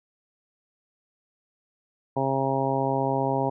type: harmonic tone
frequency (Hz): 135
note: C#3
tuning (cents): -45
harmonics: 1 / 2 / 3 / 4 / 5 / 6 / 7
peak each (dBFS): -30 / -30 / -30 / -30 / -30 / -30 / -30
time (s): 2.16-3.5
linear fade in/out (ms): 10
effects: none